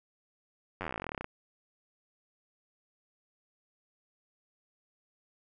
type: slowing click train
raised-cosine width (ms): 0.5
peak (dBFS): -21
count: 23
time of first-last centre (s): 0.81-1.244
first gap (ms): 10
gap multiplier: 1.06
effects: none